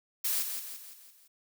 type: noise with echo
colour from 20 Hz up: blue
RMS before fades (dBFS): -30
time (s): 0.24-0.43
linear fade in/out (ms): 10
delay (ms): 170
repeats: 5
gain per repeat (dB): -6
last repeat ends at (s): 1.28
effects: none